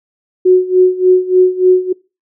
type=tone with tremolo; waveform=sine; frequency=367.9 Hz; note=F#4; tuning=10 cents flat; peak=-3 dBFS; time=0.45-1.93 s; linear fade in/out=10 ms; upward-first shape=sine; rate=3.4 Hz; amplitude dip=85%; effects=noise-tail reverb RT60 0.3 s tail -24 dB re dry